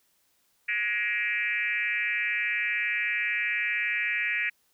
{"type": "tone with frequency modulation", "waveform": "sine", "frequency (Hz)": 2117, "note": "C7", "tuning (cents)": 20, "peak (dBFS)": -25, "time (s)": [0.68, 4.5], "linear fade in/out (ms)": 10, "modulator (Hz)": 221, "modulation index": 1.9, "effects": ["white hiss -69 dBFS RMS until 4.73 s"]}